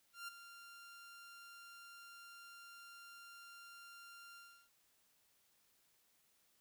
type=tone with ADSR envelope; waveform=sawtooth; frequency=1390 Hz; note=F6; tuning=9 cents flat; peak=-40 dBFS; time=0.13-4.7 s; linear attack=150 ms; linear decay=12 ms; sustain=-11 dB; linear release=340 ms; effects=white hiss -75 dBFS RMS until 6.6 s